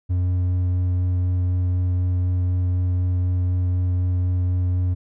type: tone with hard clipping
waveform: sine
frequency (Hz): 90.4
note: F#2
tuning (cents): -40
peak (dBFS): -19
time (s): 0.09-4.95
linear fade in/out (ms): 20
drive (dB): 3
effects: none